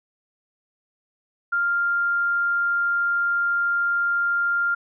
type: tone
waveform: sine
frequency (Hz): 1396.9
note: F6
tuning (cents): 0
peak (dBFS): -19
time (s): 1.52-4.75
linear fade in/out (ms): 10
effects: none